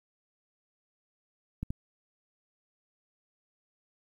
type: clicks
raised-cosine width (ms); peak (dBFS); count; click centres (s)
5; -21; 2; 1.63 / 1.705
effects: 10-bit